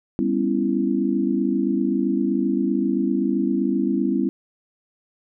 sine chord, C# half-diminished seventh, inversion second, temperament just, 199.57 / 249.5 / 277.2 / 332.6 Hz, G3 / B3 / C#4 / E4, +31 / +18 / 0 / +16 cents, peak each -24 dBFS, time 0.19-4.29 s, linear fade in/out 0 ms, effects none

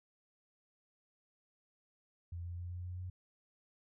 sine tone with pitch steps, 86.1 / 87.05 / 88.01 / 88.98 / 89.96 / 90.96 Hz, F2 / F2 / F2 / F2 / F#2 / F#2, -24 / -5 / +14 / +33 / -48 / -29 cents, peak -40 dBFS, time 2.32-3.1 s, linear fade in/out 5 ms, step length 130 ms, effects none

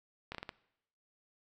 slowing click train, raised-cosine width 0.3 ms, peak -24 dBFS, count 5, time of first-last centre 0.32-0.492 s, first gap 27 ms, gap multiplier 1.32, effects noise-tail reverb RT60 0.8 s tail -20 dB re dry

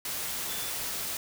sine tone in noise, 3484 Hz, A7, 18 cents flat, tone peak -42 dBFS, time 0.48-0.7 s, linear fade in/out 2 ms, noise white, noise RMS -34 dBFS, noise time 0.05-1.17 s, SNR -11 dB, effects none

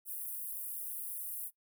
pink high-pass noise, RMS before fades -41 dBFS, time 0.05-1.51 s, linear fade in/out 50 ms, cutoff 10000 Hz, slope 48 dB/octave, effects noise-tail reverb RT60 0.1 s tail -19 dB re dry

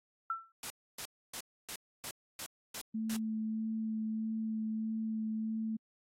sine tone with exponential decay, 1340 Hz, E6, 28 cents sharp, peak -29 dBFS, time 0.3-0.52 s, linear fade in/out 2 ms, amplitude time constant 46 ms
white noise bursts, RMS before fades -41 dBFS, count 8, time 0.63-3.166 s, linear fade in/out 2 ms, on 72 ms, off 280 ms
sine tone with vibrato, 220 Hz, A3, in tune, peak -33 dBFS, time 2.94-5.77 s, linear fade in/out 10 ms, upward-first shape sine, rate 1.6 Hz, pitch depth 11 cents each way
effects low-pass 12000 Hz 12 dB/octave + AAC 48 kbps

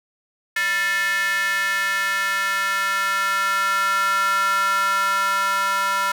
square tone with high-pass filter sweep, 196 Hz, G3, in tune, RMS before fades -21 dBFS, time 0.56-6.12 s, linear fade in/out 5 ms, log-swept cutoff 1800 to 1200 Hz, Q 5.1, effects none

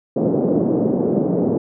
pink band-pass noise, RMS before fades -18 dBFS, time 0.16-1.58 s, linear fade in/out 5 ms, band 180 to 510 Hz, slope 24 dB/octave, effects none

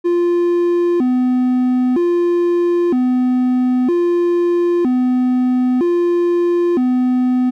triangle tone with vibrato, 296.1 Hz, D4, 14 cents sharp, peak -10 dBFS, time 0.04-7.51 s, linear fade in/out 20 ms, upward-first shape square, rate 0.52 Hz, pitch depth 280 cents each way, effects none

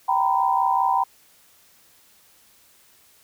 sine tone cluster, 776 / 937 / 1002 Hz, G5 / A#5 / B5, -18 / +9 / +25 cents, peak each -22 dBFS, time 0.08-1.04 s, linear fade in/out 10 ms, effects white hiss -56 dBFS RMS until 3.23 s

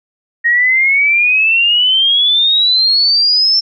sine exponential sweep, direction up, 1864.7 to 5400 Hz, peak -8 dBFS, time 0.44-3.61 s, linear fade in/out 20 ms, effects none

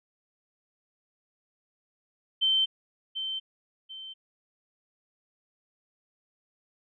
sine tone with echo, 3100 Hz, G7, 20 cents flat, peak -21 dBFS, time 2.41-2.66 s, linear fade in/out 20 ms, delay 740 ms, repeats 2, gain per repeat -9 dB, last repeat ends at 4.14 s, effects none

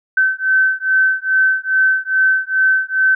sine beating tone pair, 1534 / 1536.4 Hz, G6 / G6, -38 / -35 cents, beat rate 2.4 Hz, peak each -15 dBFS, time 0.17-3.15 s, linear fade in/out 5 ms, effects none

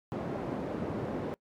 white band-pass noise, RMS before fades -35 dBFS, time 0.12-1.34 s, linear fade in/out 0 ms, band 110 to 440 Hz, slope 12 dB/octave, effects noise-tail reverb RT60 0.1 s tail -23 dB re dry + MP3 96 kbps

